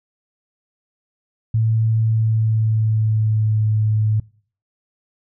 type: tone with pitch glide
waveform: sine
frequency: 111.6 to 107.92 Hz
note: A2 to A2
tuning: +25 to -33 cents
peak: -14 dBFS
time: 1.54-4.2 s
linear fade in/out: 5 ms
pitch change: -58 cents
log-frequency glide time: 1.97-3.68 s
effects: noise-tail reverb RT60 0.5 s tail -24 dB re dry